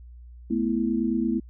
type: chord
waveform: sine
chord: A suspended second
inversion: none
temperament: equal with one note detuned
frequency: 218 / 246.9 / 329.6 Hz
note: A3 / B3 / E4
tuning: -16 / 0 / 0 cents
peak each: -26 / -26 / -27 dBFS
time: 0.5-1.4 s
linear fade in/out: 10 ms
effects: added 60 Hz sine -42 dBFS peak until 1.49 s